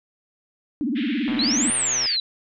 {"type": "tone with vibrato", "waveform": "sine", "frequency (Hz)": 261.6, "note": "C4", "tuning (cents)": 0, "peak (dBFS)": -21, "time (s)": [0.81, 1.7], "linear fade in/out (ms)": 0, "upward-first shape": "sine", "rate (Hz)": 18, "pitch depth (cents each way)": 290}
{"type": "band-pass noise", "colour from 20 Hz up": "pink", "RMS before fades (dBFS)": -35, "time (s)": [0.95, 2.17], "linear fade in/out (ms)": 20, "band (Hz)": [1700, 3600], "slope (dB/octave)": 48}
{"type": "click train", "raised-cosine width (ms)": 0.5, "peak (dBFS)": -20, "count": 99, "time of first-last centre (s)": [1.28, 2.058], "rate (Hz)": 126}
{"type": "exponential two-way sweep", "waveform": "sine", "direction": "up then down", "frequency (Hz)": [3896, 9397, 3896], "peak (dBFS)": -20, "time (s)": [1.39, 2.2], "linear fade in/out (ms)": 2, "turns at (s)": 1.73}
{"effects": []}